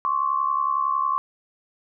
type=tone pair together; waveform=sine; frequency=1061 / 1131.9 Hz; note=C6 / C#6; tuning=+24 / +36 cents; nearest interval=minor second; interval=112 cents; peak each=-23 dBFS; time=0.05-1.18 s; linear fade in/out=0 ms; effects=none